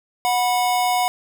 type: tone pair together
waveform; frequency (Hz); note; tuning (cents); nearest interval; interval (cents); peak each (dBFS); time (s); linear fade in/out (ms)
square; 731.6 / 982; F#5 / B5; -20 / -10; perfect fourth; 510; -19 / -24; 0.25-1.08; 0
effects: none